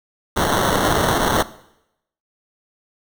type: noise with sample-and-hold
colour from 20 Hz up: white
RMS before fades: -18 dBFS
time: 0.36-1.43 s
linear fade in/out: 10 ms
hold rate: 2450 Hz
effects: noise-tail reverb RT60 0.8 s tail -18 dB re dry